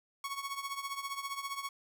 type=tone with tremolo; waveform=sawtooth; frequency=1108.7 Hz; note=C#6; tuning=in tune; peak=-30 dBFS; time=0.24-1.69 s; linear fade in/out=2 ms; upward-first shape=triangle; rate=15 Hz; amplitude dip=80%; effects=none